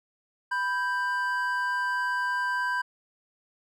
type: tone pair together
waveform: triangle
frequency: 991 / 1574.6 Hz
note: B5 / G6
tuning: +6 / +7 cents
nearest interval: minor sixth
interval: 801 cents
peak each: -27 / -26 dBFS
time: 0.51-2.82 s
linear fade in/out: 10 ms
effects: none